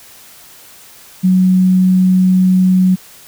sine tone, 185.2 Hz, F#3, 2 cents sharp, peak -7 dBFS, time 1.23-2.96 s, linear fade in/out 20 ms, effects white hiss -40 dBFS RMS until 3.27 s

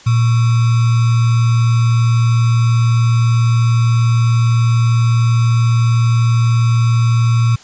sine tone with sample-and-hold, 116.54 Hz, A#2, in tune, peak -9 dBFS, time 0.06-7.56 s, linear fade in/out 10 ms, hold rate 1225 Hz, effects white hiss -41 dBFS RMS until 7.63 s + resampled to 16000 Hz

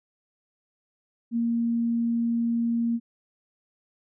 sine tone, 233.1 Hz, A#3, in tune, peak -22 dBFS, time 1.31-3 s, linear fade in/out 50 ms, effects none

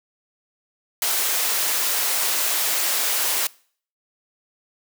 white high-pass noise, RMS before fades -22 dBFS, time 1.02-3.47 s, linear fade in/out 2 ms, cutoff 460 Hz, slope 12 dB/octave, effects noise-tail reverb RT60 0.5 s tail -23 dB re dry

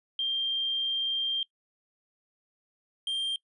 sine / triangle tone pair in turn, 3181 / 3181 Hz, G7 / G7, +25 / +25 cents, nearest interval unison, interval 0 cents, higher neither, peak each -26 dBFS, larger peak neither, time 0.19-1.43 / 3.07-3.36 s, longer first, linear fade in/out 2 ms, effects noise-tail reverb RT60 0.1 s tail -22 dB re dry + resampled to 24000 Hz

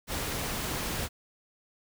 pink noise, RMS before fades -33 dBFS, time 0.07-1.09 s, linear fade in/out 50 ms, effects none

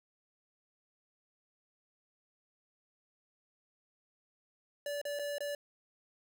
square tone with dropouts, 578 Hz, D5, 28 cents flat, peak -36 dBFS, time 4.86-5.55 s, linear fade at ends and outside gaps 2 ms, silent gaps 5.015-5.052 / 5.19-5.194 / 5.383-5.405 s, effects none

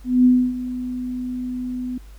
sine tone with ADSR envelope, 250.6 Hz, B3, 25 cents sharp, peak -9 dBFS, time 0.04-1.98 s, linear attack 210 ms, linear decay 280 ms, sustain -15 dB, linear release 5 ms, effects added 50 Hz sine -39 dBFS peak until 2.18 s + pink hiss -54 dBFS RMS until 2.18 s

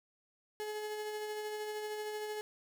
35% pulse tone with tremolo, 424.6 Hz, G#4, 38 cents sharp, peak -35 dBFS, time 0.6-2.41 s, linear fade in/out 0 ms, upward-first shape sine, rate 13 Hz, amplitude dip 30%, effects none

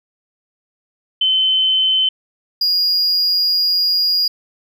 sine / triangle tone pair in turn, 3062 / 4861 Hz, G7 / D#8, -41 / -41 cents, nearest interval minor sixth, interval 800 cents, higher second, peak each -12 / -12 dBFS, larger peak neither, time 1.21-2.09 / 2.61-4.28 s, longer second, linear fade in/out 5 ms, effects none

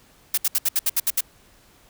blue noise bursts, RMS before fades -20 dBFS, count 9, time 0.34-1.208 s, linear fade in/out 5 ms, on 36 ms, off 68 ms, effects pink hiss -55 dBFS RMS until 1.89 s

